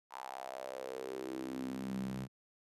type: tone with high-pass filter sweep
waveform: sawtooth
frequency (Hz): 65.3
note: C2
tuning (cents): -3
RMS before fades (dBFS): -42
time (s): 0.1-2.28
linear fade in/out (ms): 50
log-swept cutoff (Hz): 940 to 150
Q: 5.4
effects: resampled to 32000 Hz